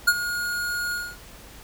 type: tone with ADSR envelope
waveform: square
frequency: 1434 Hz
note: F6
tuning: 45 cents sharp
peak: -13 dBFS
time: 0.07-1.17 s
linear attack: 12 ms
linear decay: 47 ms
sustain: -13 dB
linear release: 240 ms
effects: added 50 Hz sine -48 dBFS peak until 1.63 s + pink hiss -46 dBFS RMS until 1.63 s